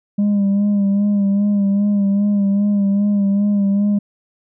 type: tone with vibrato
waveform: sine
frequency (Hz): 201.7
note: G3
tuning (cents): +50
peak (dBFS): -10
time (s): 0.18-3.99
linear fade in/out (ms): 10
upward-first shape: sine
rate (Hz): 2.5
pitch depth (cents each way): 38
effects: tanh soft clip ceiling -12 dBFS